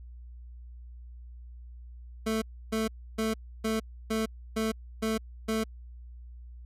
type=tone bursts; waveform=25% pulse; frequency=220.8 Hz; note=A3; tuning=6 cents sharp; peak=-23 dBFS; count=8; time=2.26-5.64 s; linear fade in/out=10 ms; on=160 ms; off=300 ms; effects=added 60 Hz sine -43 dBFS peak until 6.65 s + resampled to 32000 Hz